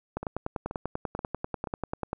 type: two click trains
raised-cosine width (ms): 1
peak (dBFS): -16 / -21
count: 21 / 4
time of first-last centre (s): 0.17-2.131 / 0.23-1.672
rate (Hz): 10.2 / 2.08
effects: none